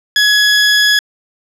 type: tone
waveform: 20% pulse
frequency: 1683 Hz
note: G#6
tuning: 23 cents sharp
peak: -3 dBFS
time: 0.16-0.99 s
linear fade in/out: 2 ms
effects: low-pass 9000 Hz 12 dB/octave